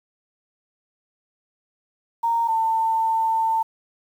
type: tone pair in turn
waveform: sine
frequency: 926 / 896.5 Hz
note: A#5 / A5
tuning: -12 / +32 cents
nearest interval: minor second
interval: 56 cents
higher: first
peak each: -18 dBFS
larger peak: neither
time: 2.23-2.48 / 2.48-3.63 s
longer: second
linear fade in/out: 10 ms
effects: 8-bit